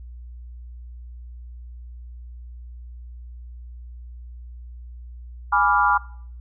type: chord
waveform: sine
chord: G# diminished seventh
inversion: none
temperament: equal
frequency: 830.6 / 987.8 / 1174.7 / 1396.9 Hz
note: G#5 / B5 / D6 / F6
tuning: 0 / 0 / 0 / 0 cents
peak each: -21 dBFS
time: 5.52-5.98 s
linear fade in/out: 10 ms
effects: noise-tail reverb RT60 0.6 s tail -21 dB re dry + added 60 Hz sine -36 dBFS peak until 6.4 s

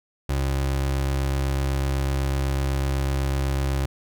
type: tone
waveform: 30% pulse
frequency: 68 Hz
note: C#2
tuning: 33 cents flat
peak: -19 dBFS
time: 0.29-3.86 s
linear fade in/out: 5 ms
effects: none

